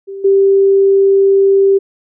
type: tone with level steps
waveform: sine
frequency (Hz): 392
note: G4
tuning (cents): 0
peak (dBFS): -23 / -6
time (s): 0.07-1.79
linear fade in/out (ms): 20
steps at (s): 0.24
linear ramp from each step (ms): 10
effects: none